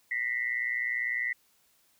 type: tone with amplitude modulation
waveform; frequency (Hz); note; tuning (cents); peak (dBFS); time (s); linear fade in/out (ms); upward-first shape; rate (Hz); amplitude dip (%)
sine; 1975.5; B6; 0; -24; 0.11-1.33; 5; sine; 120; 90
effects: white hiss -67 dBFS RMS until 1.99 s